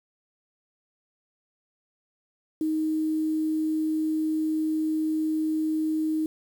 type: tone with quantisation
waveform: sine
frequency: 313.1 Hz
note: D#4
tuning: 11 cents sharp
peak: -23 dBFS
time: 2.61-6.26 s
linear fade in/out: 2 ms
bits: 8
effects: none